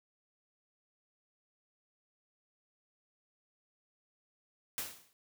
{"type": "noise with exponential decay", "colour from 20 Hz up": "white", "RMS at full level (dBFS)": -35, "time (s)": [4.78, 5.13], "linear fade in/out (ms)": 0, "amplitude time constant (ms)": 76, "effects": []}